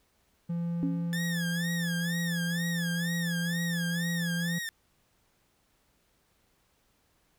triangle tone, 170.4 Hz, F3, 42 cents flat, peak -27 dBFS, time 0.49-4.59 s, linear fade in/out 10 ms
sine tone with exponential decay, 277.2 Hz, C#4, in tune, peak -25 dBFS, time 0.83-1.26 s, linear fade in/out 0 ms, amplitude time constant 93 ms
sawtooth tone with vibrato, 1741 Hz, A6, 19 cents flat, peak -30 dBFS, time 1.13-4.69 s, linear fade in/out 0 ms, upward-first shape sine, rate 2.1 Hz, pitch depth 150 cents each way
effects pink hiss -70 dBFS RMS until 7.38 s

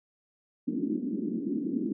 white band-pass noise, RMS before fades -31 dBFS, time 0.67-1.93 s, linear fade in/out 10 ms, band 200 to 330 Hz, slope 48 dB/octave, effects none

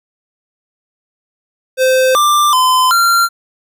square tone with pitch steps, 518 / 1184 / 1022 / 1378 Hz, C5 / D6 / C6 / F6, -17 / +14 / -41 / -24 cents, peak -9 dBFS, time 1.77-3.29 s, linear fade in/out 50 ms, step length 380 ms, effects none

